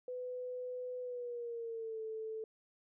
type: tone with pitch glide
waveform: sine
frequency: 500 to 440.3 Hz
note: B4 to A4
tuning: +21 to +1 cents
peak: -39 dBFS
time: 0.08-2.44 s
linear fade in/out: 2 ms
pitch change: -220 cents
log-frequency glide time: 1.01-2.01 s
effects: none